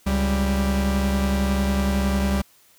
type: tone pair together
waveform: 45% pulse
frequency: 69.08 / 196.3 Hz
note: C#2 / G3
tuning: -5 / +3 cents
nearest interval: octave + tritone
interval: 1808 cents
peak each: -22 dBFS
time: 0.06-2.42 s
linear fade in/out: 10 ms
effects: white hiss -56 dBFS RMS until 2.78 s